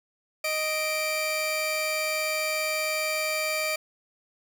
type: tone pair together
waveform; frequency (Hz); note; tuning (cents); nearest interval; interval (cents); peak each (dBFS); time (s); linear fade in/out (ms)
sawtooth; 622.3 / 2349; D#5 / D7; 0 / 0; octave + major seventh; 2300; -25; 0.44-3.76; 5
effects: none